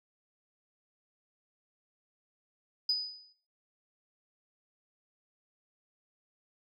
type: tone with exponential decay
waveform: sine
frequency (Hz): 4978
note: D#8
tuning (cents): 0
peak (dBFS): -23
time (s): 2.89-3.33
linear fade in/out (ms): 5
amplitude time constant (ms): 94
effects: noise-tail reverb RT60 0.5 s tail -17 dB re dry + tanh soft clip ceiling -19 dBFS